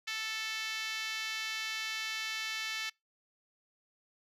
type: tone with high-pass filter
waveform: 5% pulse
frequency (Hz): 440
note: A4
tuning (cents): 0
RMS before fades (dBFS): -37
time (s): 0.07-2.9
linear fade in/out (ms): 10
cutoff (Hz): 1800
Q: 1.5
effects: noise-tail reverb RT60 0.2 s tail -26 dB re dry + low-pass 9000 Hz 12 dB/octave